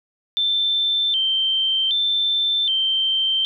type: tone with vibrato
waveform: sine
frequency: 3332 Hz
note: G#7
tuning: 5 cents sharp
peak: -17 dBFS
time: 0.37-3.45 s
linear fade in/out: 0 ms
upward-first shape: square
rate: 0.65 Hz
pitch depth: 110 cents each way
effects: none